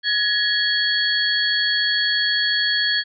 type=tone cluster; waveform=sine; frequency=1684 / 1873 / 3306 / 4413 Hz; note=G#6 / A#6 / G#7 / C#8; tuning=+24 / +8 / -9 / -9 cents; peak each=-21 / -29 / -23 / -22 dBFS; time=0.03-3.04 s; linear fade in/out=50 ms; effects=none